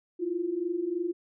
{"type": "tone pair together", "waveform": "sine", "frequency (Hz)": [329.6, 352.7], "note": ["E4", "F4"], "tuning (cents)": [0, 17], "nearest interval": "minor second", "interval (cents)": 117, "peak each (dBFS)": [-33, -29], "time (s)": [0.19, 1.13], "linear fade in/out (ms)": 20, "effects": []}